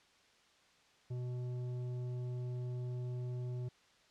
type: tone with tanh clipping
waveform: sine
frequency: 124.1 Hz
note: B2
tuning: 9 cents sharp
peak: -39 dBFS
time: 1.1-3.69 s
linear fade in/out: 10 ms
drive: 10 dB
effects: white hiss -67 dBFS RMS until 4.1 s + low-pass 5000 Hz 12 dB/octave